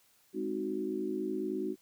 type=chord; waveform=sine; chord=Ab dominant seventh; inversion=none; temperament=equal; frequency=207.7 / 261.6 / 311.1 / 370 Hz; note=Ab3 / C4 / Eb4 / Gb4; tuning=0 / 0 / 0 / 0 cents; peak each=-40 / -40 / -37 / -35 dBFS; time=0.33-1.76 s; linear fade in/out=50 ms; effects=white hiss -67 dBFS RMS until 1.81 s